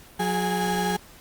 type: tone cluster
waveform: 35% pulse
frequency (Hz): 181.7 / 417.9 / 824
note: F#3 / G#4 / G#5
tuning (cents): -31 / +11 / -14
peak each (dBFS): -25 / -28 / -25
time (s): 0.19-0.97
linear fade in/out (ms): 10
effects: pink hiss -49 dBFS RMS until 1.2 s + Opus 48 kbps